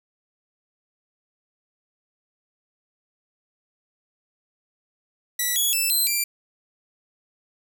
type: tone with pitch steps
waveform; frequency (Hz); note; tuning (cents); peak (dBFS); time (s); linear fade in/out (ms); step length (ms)
5% pulse; 1955 / 3370 / 2644 / 4087 / 2362; B6 / G#7 / E7 / C8 / D7; -18 / +25 / +5 / -41 / +9; -12; 5.39-6.24; 5; 170
effects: none